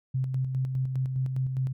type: tone with tremolo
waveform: sine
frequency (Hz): 130.81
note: C3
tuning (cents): 0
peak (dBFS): -24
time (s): 0.14-1.73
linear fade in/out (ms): 10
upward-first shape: square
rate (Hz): 4.9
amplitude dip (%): 40
effects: none